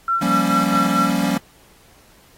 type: tone with tremolo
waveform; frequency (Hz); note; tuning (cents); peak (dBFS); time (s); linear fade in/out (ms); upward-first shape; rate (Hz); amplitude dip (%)
sine; 1355; E6; +47; -15; 0.08-1.1; 2; sine; 4.6; 80
type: chord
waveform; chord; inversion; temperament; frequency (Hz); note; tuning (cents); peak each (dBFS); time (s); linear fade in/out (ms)
square; G half-diminished seventh; third; equal; 174.61 / 196 / 233.1 / 277.2; F3 / G3 / Bb3 / Db4; 0 / 0 / 0 / 0; -25 / -23 / -24 / -23; 0.21-1.38; 10
effects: pink hiss -52 dBFS RMS until 2.37 s + AAC 48 kbps